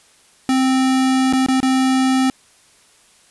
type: tone with dropouts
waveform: square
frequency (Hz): 261.6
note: C4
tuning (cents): 0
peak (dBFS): -14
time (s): 0.49-2.3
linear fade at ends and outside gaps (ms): 1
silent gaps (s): 1.327-1.334 / 1.463-1.485 / 1.603-1.629
effects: white hiss -52 dBFS RMS until 3.3 s + resampled to 24000 Hz